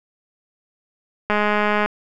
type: click train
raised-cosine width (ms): 0.5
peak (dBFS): -5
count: 118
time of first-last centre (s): 1.3-1.86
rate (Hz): 209
effects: none